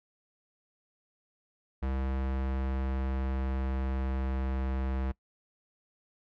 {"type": "tone with pitch glide", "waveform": "square", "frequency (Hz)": [66.2, 65.74], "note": ["C2", "C2"], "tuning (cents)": [21, 9], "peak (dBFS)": -30, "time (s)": [1.82, 5.12], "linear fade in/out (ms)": 10, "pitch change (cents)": -12, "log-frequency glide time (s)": [1.98, 4.59], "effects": ["noise-tail reverb RT60 0.1 s tail -22 dB re dry", "low-pass 2000 Hz 12 dB/octave"]}